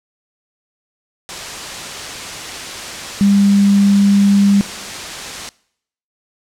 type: tone in noise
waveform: sine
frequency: 200.1 Hz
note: G3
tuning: 36 cents sharp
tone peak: -8 dBFS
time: 3.21-4.61 s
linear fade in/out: 0 ms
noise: white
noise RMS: -26 dBFS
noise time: 1.29-5.49 s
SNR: +15 dB
effects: noise-tail reverb RT60 0.7 s tail -23 dB re dry + low-pass 7000 Hz 12 dB/octave